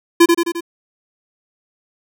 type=tone with echo; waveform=square; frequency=340.1 Hz; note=F4; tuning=46 cents flat; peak=-6 dBFS; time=0.2-0.26 s; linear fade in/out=10 ms; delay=87 ms; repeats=4; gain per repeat=-4 dB; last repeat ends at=0.608 s; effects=none

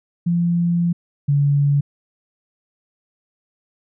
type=tone pair in turn; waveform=sine; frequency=172 / 142.65 Hz; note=F3 / C#3; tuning=-26 / +50 cents; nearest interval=minor third; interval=324 cents; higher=first; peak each=-15 / -13 dBFS; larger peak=second; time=0.26-0.93 / 1.28-1.81 s; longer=first; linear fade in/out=10 ms; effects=none

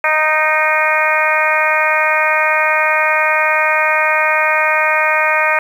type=harmonic tone with a mistuned harmonic; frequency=310.1 Hz; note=D#4; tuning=6 cents flat; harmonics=2 / 3 / 4 / 5 / 6 / 7 / 8; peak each=-19 / -19 / -19 / -19 / -19 / -19 / -19 dBFS; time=0.04-5.59 s; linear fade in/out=2 ms; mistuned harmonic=8; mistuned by=-32 cents; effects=7-bit

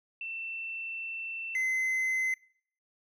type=tone pair in turn; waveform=sine / triangle; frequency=2682 / 2052 Hz; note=E7 / C7; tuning=+29 / -34 cents; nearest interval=perfect fourth; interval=463 cents; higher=first; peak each=-35 / -25 dBFS; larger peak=second; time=0.21-1.55 / 1.55-2.34 s; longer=first; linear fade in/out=2 ms; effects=noise-tail reverb RT60 0.6 s tail -24 dB re dry

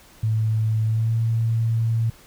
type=tone with pitch glide; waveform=sine; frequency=110 to 113.75 Hz; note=A2 to A#2; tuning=0 to -42 cents; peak=-18 dBFS; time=0.23-2.1 s; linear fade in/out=5 ms; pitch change=+58 cents; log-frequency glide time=0.85-1.15 s; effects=pink hiss -50 dBFS RMS until 2.26 s

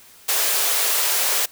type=high-pass noise; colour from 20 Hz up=white; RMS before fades=-20 dBFS; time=0.28-1.46 s; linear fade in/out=10 ms; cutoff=380 Hz; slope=48 dB/octave; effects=white hiss -48 dBFS RMS until 1.51 s

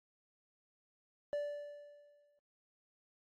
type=tone with exponential decay; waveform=triangle; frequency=583 Hz; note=D5; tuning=13 cents flat; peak=-31 dBFS; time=1.33-2.39 s; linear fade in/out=0 ms; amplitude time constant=230 ms; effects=AAC 32 kbps

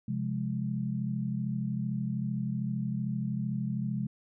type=chord; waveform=sine; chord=F minor; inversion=second; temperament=equal with one note detuned; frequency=132.1 / 174.61 / 207.7 Hz; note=C3 / F3 / Ab3; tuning=+17 / 0 / 0 cents; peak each=-33 / -36 / -33 dBFS; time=0.08-4.07 s; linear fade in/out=5 ms; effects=none

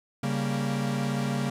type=chord; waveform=45% pulse; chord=G diminished; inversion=second; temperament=equal; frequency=138.59 / 196 / 233.1 Hz; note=Db3 / G3 / Bb3; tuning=0 / 0 / 0 cents; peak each=-29 / -32 / -31 dBFS; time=0.23-1.5 s; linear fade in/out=5 ms; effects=low-pass 11000 Hz 12 dB/octave + 10-bit

